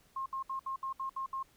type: tone bursts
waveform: sine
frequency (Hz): 1069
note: C6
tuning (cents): +37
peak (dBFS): -34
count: 8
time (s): 0.16-1.429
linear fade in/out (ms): 5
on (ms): 100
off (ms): 67
effects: pink hiss -66 dBFS RMS until 1.56 s